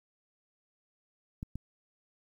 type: clicks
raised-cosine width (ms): 5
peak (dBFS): -25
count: 2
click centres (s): 1.429 / 1.556
effects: 10-bit